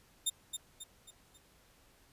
15% pulse tone with echo, 3641 Hz, A#7, 41 cents flat, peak -22 dBFS, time 0.26-0.3 s, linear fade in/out 10 ms, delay 270 ms, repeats 4, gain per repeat -7 dB, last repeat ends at 1.38 s, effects pink hiss -65 dBFS RMS until 2.12 s + resampled to 32000 Hz

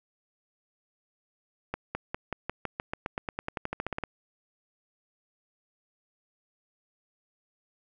accelerating click train, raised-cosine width 0.5 ms, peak -16 dBFS, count 21, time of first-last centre 1.74-4.037 s, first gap 210 ms, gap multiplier 0.93, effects none

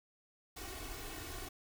pink noise with comb filter, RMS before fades -45 dBFS, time 0.56-1.49 s, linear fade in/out 10 ms, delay 2.7 ms, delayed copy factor +0.85, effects none

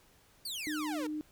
sawtooth exponential sweep, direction down, 4779 to 440 Hz, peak -34 dBFS, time 0.45-1.07 s, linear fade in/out 5 ms
sine tone, 304.5 Hz, D#4, 37 cents flat, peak -34 dBFS, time 0.67-1.21 s, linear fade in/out 0 ms
effects pink hiss -64 dBFS RMS until 1.31 s

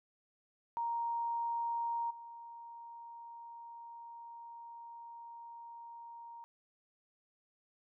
sine tone with level steps, 934 Hz, A#5, 3 cents sharp, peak -33 / -47 dBFS, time 0.77-6.44 s, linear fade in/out 0 ms, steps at 2.1 s, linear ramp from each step 10 ms, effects none

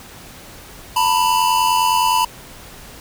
square tone pair together, 898.1 / 987.8 Hz, A5 / B5, +35 / 0 cents, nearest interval major second, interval 165 cents, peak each -19 / -16 dBFS, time 0.96-2.25 s, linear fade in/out 5 ms, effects pink hiss -39 dBFS RMS until 3 s

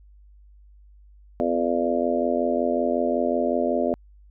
harmonic tone with a mistuned harmonic, 85.4 Hz, F2, 38 cents flat, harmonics 3 / 4 / 5 / 6 / 7 / 8, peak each -26 / -29 / -28 / -30 / -25 / -29 dBFS, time 1.4-3.94 s, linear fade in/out 0 ms, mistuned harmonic 3, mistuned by -22 cents, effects added 50 Hz sine -48 dBFS peak until 4.3 s

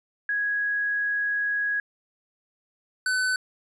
sine / square tone pair in turn, 1661.2 / 1509.7 Hz, G#6 / F#6, 0 / +34 cents, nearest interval major second, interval 166 cents, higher first, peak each -23 dBFS, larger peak neither, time 0.29-1.8 / 3.06-3.36 s, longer first, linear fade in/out 2 ms, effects resampled to 24000 Hz

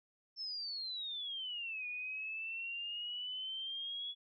sine exponential two-way sweep, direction down then up, 5360 to 2447 to 3388 Hz, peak -39 dBFS, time 0.36-4.15 s, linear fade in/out 50 ms, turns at 1.87 s, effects none

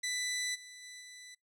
15% pulse tone with level steps, 1989 Hz, B6, 12 cents sharp, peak -27 / -43 / -41 / -43 dBFS, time 0.03-1.35 s, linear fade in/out 10 ms, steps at 0.54 / 0.82 / 1 s, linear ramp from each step 20 ms, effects noise-tail reverb RT60 0.2 s tail -26 dB re dry + low-pass 12000 Hz 12 dB/octave

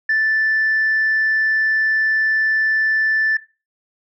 sine tone, 1760 Hz, A6, in tune, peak -13 dBFS, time 0.09-3.37 s, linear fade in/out 5 ms, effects noise-tail reverb RT60 0.3 s tail -17 dB re dry + tanh soft clip ceiling -11 dBFS

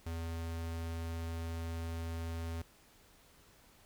square tone, 82.8 Hz, E2, 8 cents sharp, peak -38 dBFS, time 0.06-2.62 s, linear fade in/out 5 ms, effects pink hiss -63 dBFS RMS until 3.85 s

